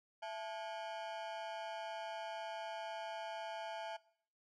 40% pulse ring-modulated tone, 769 Hz, G5, 33 cents flat, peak -38 dBFS, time 0.22-3.97 s, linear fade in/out 10 ms, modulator 102 Hz, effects noise-tail reverb RT60 0.6 s tail -21 dB re dry + low-pass 4000 Hz 12 dB/octave

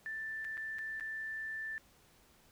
sine tone with dropouts, 1768 Hz, A6, 8 cents sharp, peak -38 dBFS, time 0.06-1.78 s, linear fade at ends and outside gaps 0 ms, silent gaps 0.445-0.449 / 0.571-0.577 / 0.785-0.79 / 0.998-1.008 s, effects pink hiss -65 dBFS RMS until 2.51 s

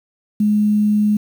sine tone with quantisation, 210 Hz, G#3, 19 cents sharp, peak -12 dBFS, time 0.4-1.17 s, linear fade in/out 5 ms, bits 7, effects none

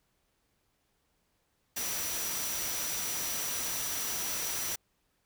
sine tone in noise, 5860 Hz, F#8, 18 cents flat, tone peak -38 dBFS, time 1.76-4.76 s, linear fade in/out 10 ms, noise white, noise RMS -35 dBFS, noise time 1.76-4.76 s, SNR -6 dB, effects pink hiss -75 dBFS RMS until 5.25 s

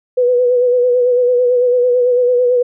sine tone with vibrato, 493.9 Hz, B4, in tune, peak -9 dBFS, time 0.17-2.63 s, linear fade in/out 10 ms, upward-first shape sine, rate 9 Hz, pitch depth 37 cents each way, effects none

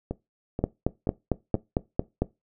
two click trains, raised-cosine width 2 ms, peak -9 / -16 dBFS, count 8 / 4, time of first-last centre 0.64-2.22 / 0.11-1.552 s, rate 4.43 / 2.08 Hz, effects noise-tail reverb RT60 0.2 s tail -19 dB re dry

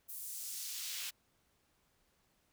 pink noise with high-pass filter sweep, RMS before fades -43 dBFS, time 0.08-1.11 s, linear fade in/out 20 ms, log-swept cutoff 12000 to 2500 Hz, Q 0.96, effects pink hiss -75 dBFS RMS until 2.52 s

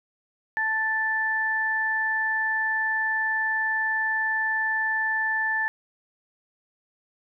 sine tone pair together, 880 / 1760 Hz, A5 / A6, 0 / 0 cents, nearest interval octave, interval 1200 cents, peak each -30 / -23 dBFS, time 0.57-5.68 s, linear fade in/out 0 ms, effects none

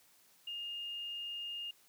sine tone, 2830 Hz, F7, 22 cents sharp, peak -39 dBFS, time 0.47-1.71 s, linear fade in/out 5 ms, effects white hiss -66 dBFS RMS until 1.88 s + high-pass 80 Hz 12 dB/octave

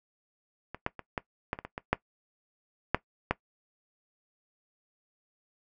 clicks, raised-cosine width 0.5 ms, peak -23 / -13 / -24 / -15 / -14 / -23 / -23 / -20 / -8 / -7 / -10 dBFS, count 11, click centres 0.746 / 0.864 / 0.993 / 1.178 / 1.531 / 1.589 / 1.65 / 1.779 / 1.93 / 2.946 / 3.31 s, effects noise-tail reverb RT60 0.1 s tail -18 dB re dry

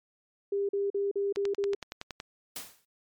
sine tone bursts, 400 Hz, G4, 35 cents sharp, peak -26 dBFS, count 6, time 0.52-1.75 s, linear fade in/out 5 ms, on 170 ms, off 42 ms
click train, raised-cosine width 0.2 ms, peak -20 dBFS, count 10, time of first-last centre 1.36-2.201 s, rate 10.7 Hz
white noise with exponential decay, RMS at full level -35 dBFS, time 2.56-2.85 s, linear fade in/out 2 ms, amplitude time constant 63 ms
effects MP3 96 kbps

